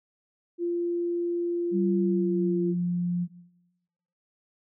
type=tone; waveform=sine; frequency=345.7 Hz; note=F4; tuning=18 cents flat; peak=-25 dBFS; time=0.58-2.75 s; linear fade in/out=50 ms
type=tone with pitch glide; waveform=sine; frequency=191.7 to 175.79 Hz; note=G3 to F3; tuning=-38 to +12 cents; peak=-24 dBFS; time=1.71-3.28 s; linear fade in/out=50 ms; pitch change=-150 cents; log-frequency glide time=1.98-2.81 s
effects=noise-tail reverb RT60 1.0 s tail -19 dB re dry